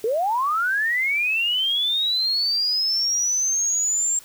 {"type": "linear sweep", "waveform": "sine", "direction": "up", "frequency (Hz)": [415.3, 7459], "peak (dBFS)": -19, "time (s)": [0.04, 4.19], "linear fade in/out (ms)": 2, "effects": ["white hiss -47 dBFS RMS until 4.24 s"]}